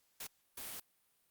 white noise bursts at uneven times, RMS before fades -45 dBFS, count 2, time 0.2-0.27 / 0.57-0.8 s, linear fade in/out 5 ms, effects white hiss -75 dBFS RMS until 1.3 s + Opus 48 kbps

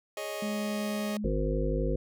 sawtooth chord, Ab suspended fourth, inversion none, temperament just, 415.3 / 553.7 / 623 Hz, Ab4 / Db5 / Eb5, 0 / -2 / +2 cents, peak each -36 / -36 / -32 dBFS, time 0.17-1.17 s, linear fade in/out 2 ms
sine tone, 209.8 Hz, G#3, 18 cents sharp, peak -31 dBFS, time 0.42-1.28 s, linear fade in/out 5 ms
harmonic tone, 51.91 Hz, G#1, in tune, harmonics 1 / 3 / 5 / 7 / 9 / 10, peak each -29 / -34 / -36 / -35 / -35 / -35 dBFS, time 1.24-1.96 s, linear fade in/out 5 ms
effects none

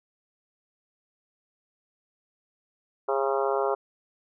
harmonic tone with a mistuned harmonic, 136.4 Hz, C#3, 28 cents flat, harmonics 3 / 4 / 5 / 6 / 7 / 8 / 9 / 10, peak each -27 / -29 / -31 / -33 / -34 / -35 / -36 / -37 dBFS, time 3.08-3.75 s, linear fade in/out 10 ms, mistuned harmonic 8, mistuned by -26 cents, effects none

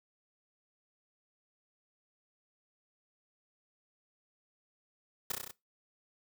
white noise with echo, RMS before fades -33 dBFS, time 5.3-5.32 s, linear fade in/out 5 ms, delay 32 ms, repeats 6, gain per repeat -2 dB, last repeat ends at 5.512 s, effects noise-tail reverb RT60 0.2 s tail -20 dB re dry

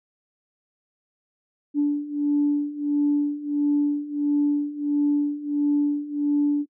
sine beating tone pair, 290 / 291.5 Hz, D4 / D4, -22 / -13 cents, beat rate 1.5 Hz, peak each -24 / -21 dBFS, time 1.74-6.66 s, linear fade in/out 50 ms, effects noise-tail reverb RT60 0.1 s tail -26 dB re dry + tanh soft clip ceiling -12 dBFS

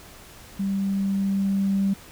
sine tone with level ramp, 196 Hz, G3, in tune, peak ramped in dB -22 to -18 dBFS, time 0.59-1.94 s, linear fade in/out 10 ms, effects tanh soft clip ceiling -14 dBFS + pink hiss -46 dBFS RMS until 2.11 s

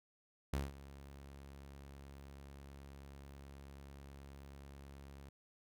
sawtooth tone with ADSR envelope, 69.3 Hz, C#2, in tune, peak -30 dBFS, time 0.53-5.29 s, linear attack 5 ms, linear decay 180 ms, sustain -18 dB, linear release 3 ms, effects none

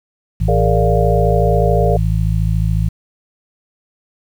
harmonic tone, 54 Hz, A1, 32 cents flat, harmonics 1 / 2 / 3, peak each -16 / -17 / -19 dBFS, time 0.4-2.89 s, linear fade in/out 10 ms
sine chord, Bb dominant seventh, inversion third, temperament equal, 415.3 / 466.2 / 587.3 / 698.5 Hz, Ab4 / Bb4 / D5 / F5, 0 / 0 / 0 / 0 cents, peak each -19 dBFS, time 0.48-1.97 s, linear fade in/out 5 ms
effects 7-bit

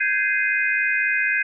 sine chord, Ab major seventh, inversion third, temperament just, 1557.4 / 1661.2 / 2077 / 2492 Hz, G6 / Ab6 / C7 / Eb7, -12 / 0 / -13 / +2 cents, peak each -24 dBFS, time 0-1.43 s, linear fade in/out 10 ms, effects none

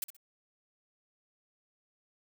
blue noise with echo, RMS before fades -34 dBFS, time 0.02-0.04 s, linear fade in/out 2 ms, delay 63 ms, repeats 2, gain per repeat -12 dB, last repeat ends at 0.166 s, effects none

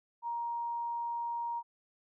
sine tone, 940 Hz, A#5, 14 cents sharp, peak -33 dBFS, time 0.22-1.63 s, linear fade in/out 50 ms, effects none

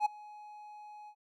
triangle tone with ADSR envelope, 840 Hz, G#5, 19 cents sharp, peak -21 dBFS, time 0-1.15 s, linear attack 55 ms, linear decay 12 ms, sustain -24 dB, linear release 68 ms, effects none

